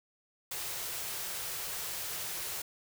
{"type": "band-stop noise", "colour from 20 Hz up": "white", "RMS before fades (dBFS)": -38, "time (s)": [0.51, 2.62], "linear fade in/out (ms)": 5, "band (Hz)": [190, 320], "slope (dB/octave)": 96, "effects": []}